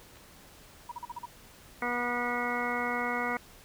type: clicks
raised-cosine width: 0.3 ms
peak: -39 / -37 dBFS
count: 2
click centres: 0.157 / 0.171 s
type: tone bursts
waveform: sine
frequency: 960 Hz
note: B5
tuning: 49 cents flat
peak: -35 dBFS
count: 6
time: 0.89-1.257 s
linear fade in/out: 5 ms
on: 27 ms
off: 41 ms
type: harmonic tone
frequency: 242.7 Hz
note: B3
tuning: 30 cents flat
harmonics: 1 / 2 / 3 / 4 / 5 / 6 / 8 / 9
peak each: -37 / -37 / -37 / -37 / -37 / -37 / -37 / -37 dBFS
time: 1.82-3.37 s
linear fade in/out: 2 ms
effects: pink hiss -54 dBFS RMS until 3.64 s